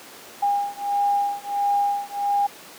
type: beating tone pair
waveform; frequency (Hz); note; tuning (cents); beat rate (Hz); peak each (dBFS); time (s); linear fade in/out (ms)
sine; 809 / 810.5; G#5 / G#5; -46 / -42; 1.5; -23; 0.42-2.47; 10
effects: pink hiss -42 dBFS RMS until 2.78 s + high-pass 300 Hz 12 dB/octave